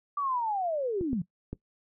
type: linear sweep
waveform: sine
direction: down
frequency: 1174.7 to 158.8 Hz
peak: -27 dBFS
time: 0.17-1.22 s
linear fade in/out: 5 ms
type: clicks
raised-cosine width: 3 ms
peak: -22 dBFS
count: 3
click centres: 1.011 / 1.131 / 1.53 s
effects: noise-tail reverb RT60 0.1 s tail -19 dB re dry